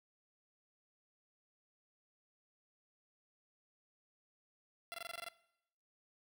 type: tone bursts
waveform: 10% pulse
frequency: 682 Hz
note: F5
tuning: 41 cents flat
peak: -34 dBFS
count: 9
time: 4.92-5.285 s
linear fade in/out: 0 ms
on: 21 ms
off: 22 ms
effects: noise-tail reverb RT60 0.8 s tail -20 dB re dry